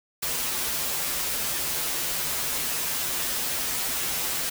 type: noise with comb filter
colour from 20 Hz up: white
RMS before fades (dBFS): -28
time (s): 0.22-4.5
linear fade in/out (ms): 10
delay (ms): 9.8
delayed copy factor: -0.95
effects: none